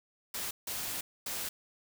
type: noise bursts at uneven times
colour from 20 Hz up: white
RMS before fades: -37 dBFS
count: 3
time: 0.34-0.51 / 0.67-1.01 / 1.26-1.49 s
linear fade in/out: 5 ms
effects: none